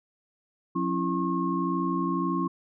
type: tone cluster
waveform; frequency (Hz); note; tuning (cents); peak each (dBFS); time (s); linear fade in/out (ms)
sine; 179.7 / 272.1 / 334 / 1081; F3 / C#4 / E4 / C#6; +50 / -32 / +23 / -44; -30; 0.75-2.48; 10
effects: none